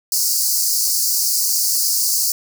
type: high-pass noise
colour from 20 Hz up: pink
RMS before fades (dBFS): -18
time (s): 0.12-2.32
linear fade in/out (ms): 2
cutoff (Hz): 4500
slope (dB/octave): 96
effects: none